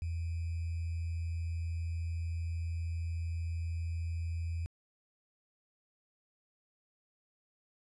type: tone with sample-and-hold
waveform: sine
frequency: 83.5 Hz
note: E2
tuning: 23 cents sharp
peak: -33 dBFS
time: 0.02-4.66 s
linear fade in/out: 0 ms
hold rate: 2450 Hz
effects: resampled to 24000 Hz